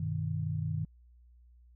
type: chord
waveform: sine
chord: G augmented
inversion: none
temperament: equal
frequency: 98 / 123.47 / 155.56 Hz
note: G2 / B2 / D#3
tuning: 0 / 0 / 0 cents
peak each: -35 / -38 / -33 dBFS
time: 0-0.85 s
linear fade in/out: 5 ms
effects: added 60 Hz sine -56 dBFS peak until 1.75 s